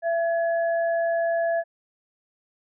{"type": "tone pair together", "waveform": "sine", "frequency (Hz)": [671, 1690.8], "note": ["E5", "G#6"], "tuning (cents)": [31, 31], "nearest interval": "octave + major third", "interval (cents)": 1600, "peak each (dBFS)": [-21, -32], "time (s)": [0.02, 1.64], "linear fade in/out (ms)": 50, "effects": []}